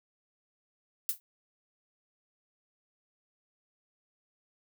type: noise with exponential decay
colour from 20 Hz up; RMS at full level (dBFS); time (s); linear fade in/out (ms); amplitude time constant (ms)
violet; -26; 1.09-1.2; 0; 22
effects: none